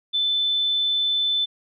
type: tone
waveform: sine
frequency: 3520 Hz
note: A7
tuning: in tune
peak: -19 dBFS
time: 0.13-1.46 s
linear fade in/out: 20 ms
effects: none